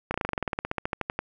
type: slowing click train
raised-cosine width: 0.5 ms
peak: -12 dBFS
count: 20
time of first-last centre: 0.11-1.19 s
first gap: 32 ms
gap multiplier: 1.06
effects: none